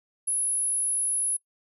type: tone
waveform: sine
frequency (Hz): 10548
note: E9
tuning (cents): 0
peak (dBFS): -23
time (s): 0.27-1.37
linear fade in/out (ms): 10
effects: noise-tail reverb RT60 0.1 s tail -24 dB re dry